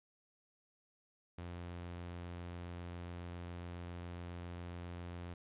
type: tone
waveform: sawtooth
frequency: 87.31 Hz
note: F2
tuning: in tune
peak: -40 dBFS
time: 1.38-5.34 s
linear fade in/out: 5 ms
effects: resampled to 8000 Hz + 13-bit